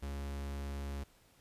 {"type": "tone", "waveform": "45% pulse", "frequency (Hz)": 70, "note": "C#2", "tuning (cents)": 18, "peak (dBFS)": -38, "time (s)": [0.02, 1.04], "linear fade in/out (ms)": 10, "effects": ["pink hiss -66 dBFS RMS until 1.4 s", "resampled to 32000 Hz"]}